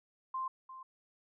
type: tone with echo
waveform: sine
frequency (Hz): 1046.5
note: C6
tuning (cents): 0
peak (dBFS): -34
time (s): 0.34-0.48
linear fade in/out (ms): 5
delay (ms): 350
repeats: 1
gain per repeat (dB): -12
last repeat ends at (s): 0.83
effects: none